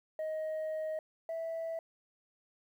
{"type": "tone pair in turn", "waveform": "sine", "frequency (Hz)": [627, 656.2], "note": ["D#5", "E5"], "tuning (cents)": [13, -8], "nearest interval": "minor second", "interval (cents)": 79, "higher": "second", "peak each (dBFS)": [-31, -33], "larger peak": "first", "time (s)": [[0.19, 0.99], [1.29, 1.79]], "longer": "first", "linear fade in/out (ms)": 2, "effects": ["tanh soft clip ceiling -33 dBFS", "11-bit"]}